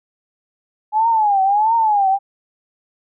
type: tone with vibrato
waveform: sine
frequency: 840 Hz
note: G#5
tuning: 19 cents sharp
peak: -12 dBFS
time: 0.92-2.19 s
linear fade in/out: 50 ms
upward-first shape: triangle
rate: 1.5 Hz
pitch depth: 180 cents each way
effects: none